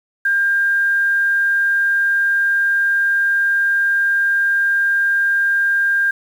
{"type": "tone", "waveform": "sine", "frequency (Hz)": 1600, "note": "G6", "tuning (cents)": 35, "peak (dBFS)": -13, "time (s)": [0.25, 6.11], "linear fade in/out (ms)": 5, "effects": ["7-bit"]}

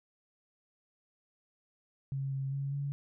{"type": "tone with pitch steps", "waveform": "sine", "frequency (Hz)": [136.4, 135.4, 138.6, 141.2], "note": ["C#3", "C#3", "C#3", "C#3"], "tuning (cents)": [-28, -40, 0, 32], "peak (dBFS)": -32, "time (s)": [2.12, 2.92], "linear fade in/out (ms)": 0, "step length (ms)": 200, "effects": []}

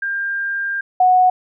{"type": "tone pair in turn", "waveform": "sine", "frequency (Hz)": [1598, 735.7], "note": ["G6", "F#5"], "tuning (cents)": [33, -10], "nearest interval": "octave + minor second", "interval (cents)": 1343, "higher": "first", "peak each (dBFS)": [-19, -9], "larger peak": "second", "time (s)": [[0.02, 0.81], [1, 1.3]], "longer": "first", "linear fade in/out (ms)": 5, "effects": []}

